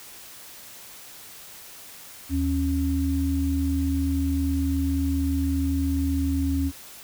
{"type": "tone pair together", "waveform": "sine", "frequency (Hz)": [78, 274.4], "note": ["D#2", "C#4"], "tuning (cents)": [5, -17], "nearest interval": "octave + minor seventh", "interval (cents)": 2178, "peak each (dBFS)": -24, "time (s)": [2.29, 6.72], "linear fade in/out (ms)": 50, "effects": ["white hiss -44 dBFS RMS until 7.03 s"]}